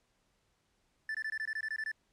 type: tone bursts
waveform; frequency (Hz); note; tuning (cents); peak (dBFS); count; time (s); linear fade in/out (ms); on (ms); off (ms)
triangle; 1759; A6; -1; -32; 11; 1.09-1.916; 2; 56; 21
effects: pink hiss -75 dBFS RMS until 2.12 s + low-pass 9000 Hz 12 dB/octave